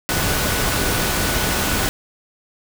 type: tone in noise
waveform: sine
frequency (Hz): 1480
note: F#6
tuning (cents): 0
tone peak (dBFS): -30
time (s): 0.09-1.89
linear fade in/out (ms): 0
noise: pink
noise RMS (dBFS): -20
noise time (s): 0.09-1.89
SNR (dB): -13
effects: none

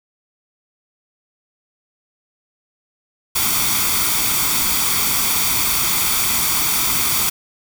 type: noise with comb filter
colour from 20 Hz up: white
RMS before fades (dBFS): -18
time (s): 3.35-7.3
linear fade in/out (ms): 10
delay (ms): 0.87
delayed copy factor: +0.6
effects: none

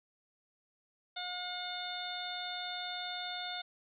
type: harmonic tone with a mistuned harmonic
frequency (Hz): 719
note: F#5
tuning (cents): -50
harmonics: 1 / 2 / 3 / 4 / 5 / 6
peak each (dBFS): -43 / -45 / -48 / -52 / -41 / -47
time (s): 1.16-3.62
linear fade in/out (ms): 10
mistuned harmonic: 4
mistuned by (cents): +18
effects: none

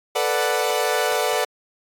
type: chord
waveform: sawtooth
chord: B minor seventh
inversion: third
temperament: equal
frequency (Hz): 440 / 493.9 / 587.3 / 740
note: A4 / B4 / D5 / F#5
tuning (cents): 0 / 0 / 0 / 0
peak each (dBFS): -21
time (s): 0.15-1.45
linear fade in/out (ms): 10
effects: AAC 64 kbps

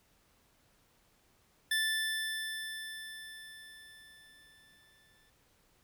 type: tone with exponential decay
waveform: 25% pulse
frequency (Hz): 1760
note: A6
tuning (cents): 0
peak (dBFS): -24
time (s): 1.71-5.3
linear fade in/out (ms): 5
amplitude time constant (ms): 780
effects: pink hiss -69 dBFS RMS until 5.83 s

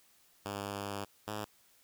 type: tone pair in turn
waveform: 5% pulse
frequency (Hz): 100.6 / 105.48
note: G2 / G#2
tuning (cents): +45 / +27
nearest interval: minor second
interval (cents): 82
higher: second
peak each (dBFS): -26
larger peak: neither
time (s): 0.45-1.05 / 1.27-1.45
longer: first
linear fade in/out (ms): 10
effects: white hiss -66 dBFS RMS until 1.83 s

